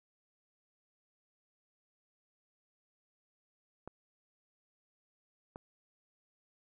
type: clicks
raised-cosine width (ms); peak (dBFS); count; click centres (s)
1; -30; 2; 3.876 / 5.559
effects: none